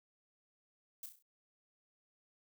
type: noise with echo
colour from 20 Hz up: violet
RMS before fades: -45 dBFS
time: 1.03-1.06 s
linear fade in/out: 2 ms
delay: 33 ms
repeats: 5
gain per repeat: -6 dB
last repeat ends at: 1.225 s
effects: none